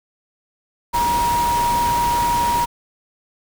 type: tone in noise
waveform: sine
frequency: 951 Hz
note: A#5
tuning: 34 cents sharp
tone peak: -16 dBFS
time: 0.93-2.66 s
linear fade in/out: 20 ms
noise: pink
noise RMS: -26 dBFS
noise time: 0.93-2.66 s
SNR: +7 dB
effects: none